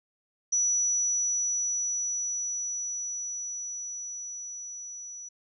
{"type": "tone with level ramp", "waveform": "sine", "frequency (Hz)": 5900, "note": "F#8", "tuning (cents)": -6, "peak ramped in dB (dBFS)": [-22, -39], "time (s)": [0.52, 5.29], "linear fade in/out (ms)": 10, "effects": []}